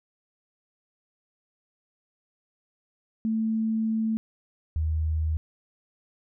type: tone pair in turn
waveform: sine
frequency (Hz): 221.6 / 78.71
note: A3 / D#2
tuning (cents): +13 / +21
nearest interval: octave + tritone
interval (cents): 1792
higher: first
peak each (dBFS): -23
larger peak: neither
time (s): 3.25-4.17 / 4.76-5.37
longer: first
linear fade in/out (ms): 0
effects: none